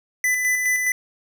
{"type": "tone with tremolo", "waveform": "square", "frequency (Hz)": 2000, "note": "B6", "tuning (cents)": 21, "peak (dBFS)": -18, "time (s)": [0.24, 0.92], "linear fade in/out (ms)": 2, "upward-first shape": "square", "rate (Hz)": 4.8, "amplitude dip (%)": 35, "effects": []}